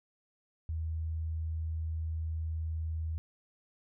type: tone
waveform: sine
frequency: 80.2 Hz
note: E2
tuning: 47 cents flat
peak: -32 dBFS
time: 0.69-3.18 s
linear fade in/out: 0 ms
effects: none